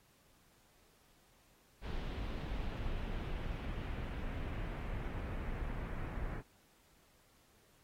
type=noise with low-pass filter sweep; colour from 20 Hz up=brown; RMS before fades=-40 dBFS; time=1.81-6.43 s; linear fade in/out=50 ms; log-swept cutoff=3700 to 1900 Hz; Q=1.5; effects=pink hiss -69 dBFS RMS until 7.83 s + AAC 48 kbps